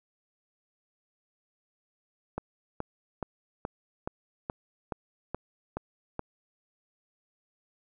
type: click train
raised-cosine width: 1 ms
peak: -18 dBFS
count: 10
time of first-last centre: 2.38-6.194 s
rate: 2.36 Hz
effects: none